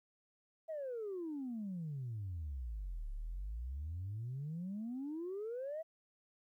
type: exponential two-way sweep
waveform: sine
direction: down then up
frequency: 659.3 to 34.41 to 659.3 Hz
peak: -38 dBFS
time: 0.68-5.83 s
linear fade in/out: 20 ms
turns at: 3.11 s
effects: tanh soft clip ceiling -36 dBFS + 13-bit